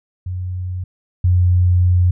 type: tone pair in turn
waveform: sine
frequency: 91.1 / 89.64 Hz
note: F#2 / F2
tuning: -26 / +46 cents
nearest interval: unison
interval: 28 cents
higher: first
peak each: -21 / -10 dBFS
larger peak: second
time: 0.26-0.84 / 1.24-2.11 s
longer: second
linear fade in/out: 5 ms
effects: none